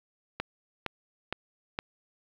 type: click train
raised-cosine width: 0.3 ms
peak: -14 dBFS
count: 4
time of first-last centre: 0.4-1.789 s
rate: 2.16 Hz
effects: low-pass 4000 Hz 12 dB/octave + 8-bit